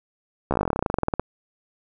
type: slowing click train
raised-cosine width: 1 ms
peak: -8 dBFS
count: 23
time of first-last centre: 0.51-1.196 s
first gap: 14 ms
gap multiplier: 1.07
effects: none